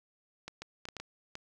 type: clicks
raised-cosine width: 0.2 ms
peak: -24 dBFS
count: 7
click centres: 0.48 / 0.62 / 0.854 / 0.887 / 0.967 / 1 / 1.354 s
effects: none